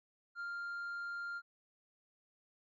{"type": "tone with tanh clipping", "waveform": "triangle", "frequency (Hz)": 1396.9, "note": "F6", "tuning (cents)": 0, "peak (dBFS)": -40, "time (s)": [0.35, 1.42], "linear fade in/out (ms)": 50, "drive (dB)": 7, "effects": []}